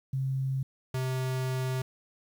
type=tone pair in turn; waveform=sine / square; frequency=133.5 / 129.7 Hz; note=C3 / C3; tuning=+35 / -15 cents; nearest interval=unison; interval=50 cents; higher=first; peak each=-27 / -29 dBFS; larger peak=first; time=0.13-0.63 / 0.94-1.82 s; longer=second; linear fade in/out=5 ms; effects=10-bit